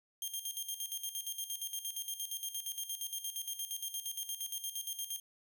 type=tone with tremolo; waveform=10% pulse; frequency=3198 Hz; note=G7; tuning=34 cents sharp; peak=-28 dBFS; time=0.22-5.2 s; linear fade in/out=2 ms; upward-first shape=square; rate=8.6 Hz; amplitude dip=70%; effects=none